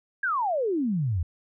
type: exponential sweep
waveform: sine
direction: down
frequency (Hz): 1661.2 to 77.7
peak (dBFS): -23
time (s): 0.23-1.23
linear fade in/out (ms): 5
effects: none